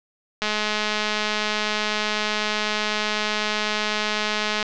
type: click train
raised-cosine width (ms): 0.2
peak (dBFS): -6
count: 893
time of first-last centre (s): 0.42-4.628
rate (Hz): 212
effects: low-pass 5000 Hz 12 dB/octave